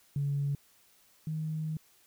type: tone pair in turn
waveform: sine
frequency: 141.7 / 156.56 Hz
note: C#3 / D#3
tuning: +38 / +11 cents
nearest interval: major second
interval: 173 cents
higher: second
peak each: -27 / -31 dBFS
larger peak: first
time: 0.16-0.55 / 1.27-1.77 s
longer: second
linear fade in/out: 2 ms
effects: tanh soft clip ceiling -23 dBFS + white hiss -64 dBFS RMS until 2.06 s